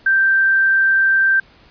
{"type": "tone", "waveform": "sine", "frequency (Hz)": 1568, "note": "G6", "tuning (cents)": 0, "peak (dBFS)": -11, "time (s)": [0.06, 1.4], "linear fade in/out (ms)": 5, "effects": ["pink hiss -49 dBFS RMS until 1.7 s", "resampled to 11025 Hz"]}